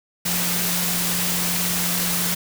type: tone in noise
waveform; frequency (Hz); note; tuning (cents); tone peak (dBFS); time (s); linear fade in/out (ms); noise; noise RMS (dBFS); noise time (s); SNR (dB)
sine; 176.5; F3; +19; -28; 0.25-2.35; 10; white; -23; 0.25-2.35; -8
effects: none